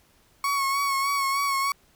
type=tone with vibrato; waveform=35% pulse; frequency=1108.7 Hz; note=C#6; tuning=in tune; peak=-21 dBFS; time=0.44-1.72 s; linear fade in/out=2 ms; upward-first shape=sine; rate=3.3 Hz; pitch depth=34 cents each way; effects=pink hiss -61 dBFS RMS until 1.95 s